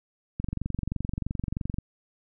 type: click train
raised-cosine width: 5 ms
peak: -17 dBFS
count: 33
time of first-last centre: 0.4-1.785 s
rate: 23.1 Hz
effects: none